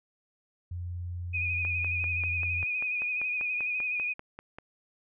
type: tone with pitch glide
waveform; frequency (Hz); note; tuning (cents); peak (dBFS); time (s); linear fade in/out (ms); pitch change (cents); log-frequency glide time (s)
sine; 87.9 to 86.79; F2 to F2; +12 to -10; -33; 0.71-2.64; 5; -22; 1.28-2.05
type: tone with vibrato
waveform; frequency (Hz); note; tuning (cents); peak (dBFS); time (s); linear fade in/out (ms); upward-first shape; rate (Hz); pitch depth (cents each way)
sine; 2477; D#7; -8; -28; 1.33-4.14; 20; sine; 12; 37
type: click train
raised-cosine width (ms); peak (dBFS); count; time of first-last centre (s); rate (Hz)
0.5; -27; 16; 1.65-4.585; 5.11
effects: none